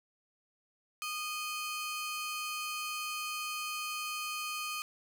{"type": "ring-modulated tone", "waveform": "sawtooth", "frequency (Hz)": 1864.7, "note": "A#6", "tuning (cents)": 0, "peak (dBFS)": -29, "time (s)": [1.02, 4.82], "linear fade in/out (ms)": 0, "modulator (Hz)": 635, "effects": []}